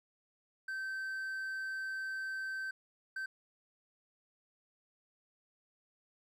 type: tone bursts at uneven times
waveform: triangle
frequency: 1549 Hz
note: G6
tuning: 21 cents flat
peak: -35 dBFS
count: 2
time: 0.68-2.71 / 3.16-3.26 s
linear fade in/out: 5 ms
effects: none